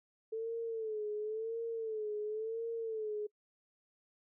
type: tone with vibrato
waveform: sine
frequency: 440 Hz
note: A4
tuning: in tune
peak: -35 dBFS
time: 0.32-3.27 s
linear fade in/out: 10 ms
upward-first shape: sine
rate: 0.95 Hz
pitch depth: 80 cents each way
effects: noise-tail reverb RT60 0.1 s tail -25 dB re dry